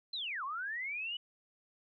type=linear two-way sweep; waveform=sine; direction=down then up; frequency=4186 to 1022 to 2982 Hz; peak=-36 dBFS; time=0.13-1.17 s; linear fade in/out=5 ms; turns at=0.44 s; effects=none